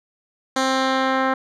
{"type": "tone with low-pass filter sweep", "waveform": "10% pulse", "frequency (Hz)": 263.8, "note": "C4", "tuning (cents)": 14, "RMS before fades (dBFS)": -20, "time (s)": [0.56, 1.34], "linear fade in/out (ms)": 5, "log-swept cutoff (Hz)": [6900, 1800], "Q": 1.1, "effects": []}